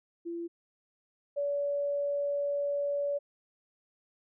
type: tone pair in turn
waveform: sine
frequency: 339.7 / 571.3 Hz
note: F4 / D5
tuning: -48 / -48 cents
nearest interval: major sixth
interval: 900 cents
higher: second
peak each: -34 / -28 dBFS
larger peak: second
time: 0.25-0.48 / 1.36-3.19 s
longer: second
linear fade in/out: 20 ms
effects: none